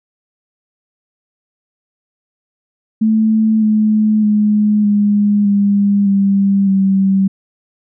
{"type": "tone with pitch steps", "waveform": "sine", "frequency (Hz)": [219.1, 214.6, 210.2, 205.8, 201.6, 197.46, 193.4], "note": ["A3", "A3", "G#3", "G#3", "G3", "G3", "G3"], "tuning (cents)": [-7, -43, 21, -16, 49, 13, -23], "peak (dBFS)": -9, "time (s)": [3.01, 7.28], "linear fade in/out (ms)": 10, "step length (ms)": 610, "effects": []}